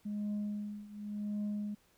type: tone with tremolo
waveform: sine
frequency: 207.7 Hz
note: G#3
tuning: in tune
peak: -30 dBFS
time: 0.05-1.75 s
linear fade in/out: 10 ms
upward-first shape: triangle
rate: 0.9 Hz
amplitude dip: 90%
effects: tanh soft clip ceiling -32 dBFS + pink hiss -69 dBFS RMS until 1.97 s